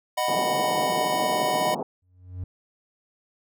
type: chord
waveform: square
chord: B major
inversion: first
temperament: just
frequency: 617.4 / 740.8 / 987.8 Hz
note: D#5 / F#5 / B5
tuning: -14 / +2 / 0 cents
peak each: -28 dBFS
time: 0.17-1.75 s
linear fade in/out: 10 ms
type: band-pass noise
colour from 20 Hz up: white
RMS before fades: -30 dBFS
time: 0.28-1.83 s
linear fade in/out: 5 ms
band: 140 to 910 Hz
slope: 48 dB/octave
type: tone with exponential growth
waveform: triangle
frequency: 91 Hz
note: F#2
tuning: 28 cents flat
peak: -25 dBFS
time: 2.02-2.44 s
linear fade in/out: 5 ms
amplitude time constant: 91 ms
effects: none